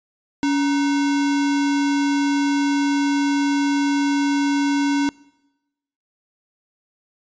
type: tone with sample-and-hold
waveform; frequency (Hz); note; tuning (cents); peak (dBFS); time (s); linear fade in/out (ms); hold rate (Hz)
sine; 283.2; C#4; +37; -16; 0.43-5.09; 0; 1225
effects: noise-tail reverb RT60 1.0 s tail -24 dB re dry + resampled to 16000 Hz